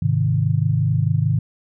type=chord; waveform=sine; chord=Ab major; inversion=none; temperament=equal with one note detuned; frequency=104.25 / 130.81 / 155.56 Hz; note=Ab2 / C3 / Eb3; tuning=+7 / 0 / 0 cents; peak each=-20 dBFS; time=0.02-1.39 s; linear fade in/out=5 ms; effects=none